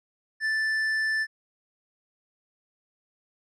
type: tone with tanh clipping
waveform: triangle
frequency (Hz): 1760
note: A6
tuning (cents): 0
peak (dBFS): -25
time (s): 0.4-1.27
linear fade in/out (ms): 50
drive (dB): 11
effects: none